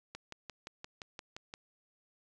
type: click train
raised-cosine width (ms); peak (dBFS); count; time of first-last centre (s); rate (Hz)
0.2; -26; 9; 0.15-1.539; 5.76
effects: resampled to 24000 Hz